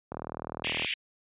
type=click train; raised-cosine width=1 ms; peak=-21 dBFS; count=30; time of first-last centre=0.12-0.847 s; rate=39.9 Hz
type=band-pass noise; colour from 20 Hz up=white; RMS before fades=-32 dBFS; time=0.64-0.94 s; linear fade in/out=2 ms; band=2000 to 3300 Hz; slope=48 dB/octave
effects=high-pass 60 Hz 12 dB/octave + resampled to 8000 Hz